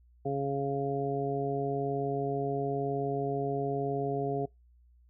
harmonic tone, 139 Hz, C#3, 5 cents sharp, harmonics 1 / 2 / 3 / 4 / 5, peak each -35 / -37 / -32 / -43 / -35 dBFS, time 0.25-4.46 s, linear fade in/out 10 ms, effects noise-tail reverb RT60 0.2 s tail -25 dB re dry + added 60 Hz sine -58 dBFS peak until 5.09 s

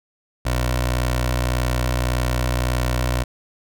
15% pulse tone with notch filter, 61.74 Hz, B1, in tune, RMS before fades -21 dBFS, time 0.45-3.24 s, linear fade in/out 10 ms, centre 200 Hz, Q 1, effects none

